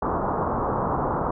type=low-pass noise; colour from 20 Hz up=white; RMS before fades=-25 dBFS; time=0.02-1.31 s; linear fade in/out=5 ms; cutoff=1200 Hz; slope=48 dB/octave; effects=none